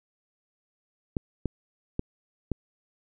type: clicks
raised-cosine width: 3 ms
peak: -14 dBFS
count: 4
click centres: 1.168 / 1.457 / 1.994 / 2.517 s
effects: none